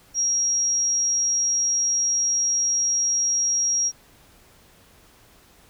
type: tone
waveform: sine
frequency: 5640 Hz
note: F8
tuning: 16 cents sharp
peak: -19 dBFS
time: 0.14-3.92 s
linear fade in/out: 50 ms
effects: pink hiss -54 dBFS RMS until 5.69 s